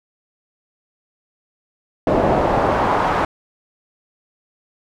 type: noise with band-pass filter sweep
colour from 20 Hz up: brown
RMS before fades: -17 dBFS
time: 2.07-3.25 s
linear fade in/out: 2 ms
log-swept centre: 580 to 1100 Hz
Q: 1.7
effects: none